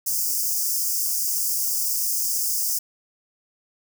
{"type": "high-pass noise", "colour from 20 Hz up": "white", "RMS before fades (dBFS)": -24, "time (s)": [0.06, 2.79], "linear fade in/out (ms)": 10, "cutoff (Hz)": 4900, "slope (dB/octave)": 96, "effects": []}